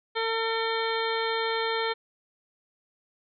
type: harmonic tone with a mistuned harmonic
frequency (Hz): 451.5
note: A4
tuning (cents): +45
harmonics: 1 / 2 / 3 / 4 / 5 / 7 / 8 / 9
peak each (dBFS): -29 / -32 / -34 / -35 / -36 / -37 / -38 / -39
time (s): 0.15-1.94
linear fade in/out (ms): 20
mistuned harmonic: 9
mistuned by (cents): +38
effects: none